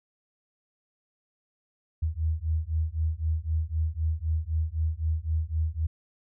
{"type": "beating tone pair", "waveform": "sine", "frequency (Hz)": [77.78, 81.68], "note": ["D#2", "E2"], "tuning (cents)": [0, -15], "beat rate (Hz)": 3.9, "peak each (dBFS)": -28, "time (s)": [2.02, 5.87], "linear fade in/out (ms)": 10, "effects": []}